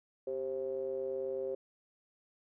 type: ring-modulated tone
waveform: triangle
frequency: 69.3 Hz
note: C#2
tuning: in tune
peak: -29 dBFS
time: 0.27-1.55 s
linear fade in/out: 5 ms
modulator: 461 Hz
effects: none